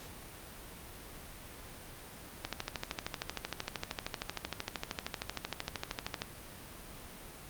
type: click train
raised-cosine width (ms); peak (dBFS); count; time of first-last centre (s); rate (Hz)
0.2; -17; 50; 2.45-6.219; 13
effects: pink hiss -49 dBFS RMS until 7.49 s + Opus 48 kbps